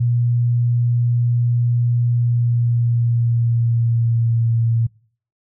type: tone with pitch glide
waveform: sine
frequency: 120 to 115.31 Hz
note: B2 to A#2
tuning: -49 to -18 cents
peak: -14 dBFS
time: 0-4.87 s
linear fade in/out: 10 ms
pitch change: -69 cents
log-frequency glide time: 2.1-4.56 s
effects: noise-tail reverb RT60 0.5 s tail -24 dB re dry